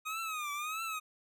25% pulse tone with vibrato, 1244.5 Hz, D#6, in tune, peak -32 dBFS, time 0.05-1 s, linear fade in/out 20 ms, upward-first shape triangle, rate 1.6 Hz, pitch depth 140 cents each way, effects none

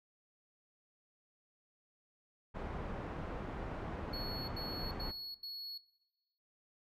pink low-pass noise, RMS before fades -42 dBFS, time 2.54-5.12 s, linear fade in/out 20 ms, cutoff 1300 Hz, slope 12 dB/octave
triangle tone bursts, 4361 Hz, C#8, 29 cents flat, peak -40 dBFS, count 4, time 4.13-5.779 s, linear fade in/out 5 ms, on 350 ms, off 83 ms
effects noise-tail reverb RT60 1.0 s tail -19 dB re dry

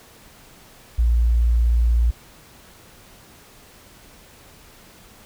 sine tone, 58.27 Hz, A#1, in tune, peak -14 dBFS, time 0.98-2.11 s, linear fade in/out 10 ms, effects pink hiss -48 dBFS RMS until 5.25 s

